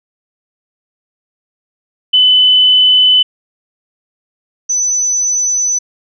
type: tone pair in turn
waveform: sine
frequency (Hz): 3012 / 6003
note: F#7 / F#8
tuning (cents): +30 / +24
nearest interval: octave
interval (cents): 1194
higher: second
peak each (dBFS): -5 / -11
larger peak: first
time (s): 2.13-3.23 / 4.69-5.79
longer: neither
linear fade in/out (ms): 10
effects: none